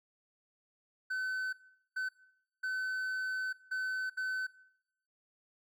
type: tone bursts at uneven times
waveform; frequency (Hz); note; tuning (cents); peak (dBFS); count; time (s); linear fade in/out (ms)
triangle; 1519; F#6; +45; -31; 5; 1.1-1.53 / 1.96-2.09 / 2.63-3.53 / 3.71-4.1 / 4.17-4.47; 10
effects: noise-tail reverb RT60 0.8 s tail -20 dB re dry